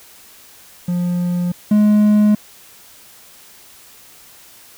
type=tone pair in turn; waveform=triangle; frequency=176.6 / 210 Hz; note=F3 / G#3; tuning=+20 / +19 cents; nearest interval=minor third; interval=299 cents; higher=second; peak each=-14 / -7 dBFS; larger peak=second; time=0.88-1.52 / 1.71-2.35 s; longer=neither; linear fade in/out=5 ms; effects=white hiss -44 dBFS RMS until 4.77 s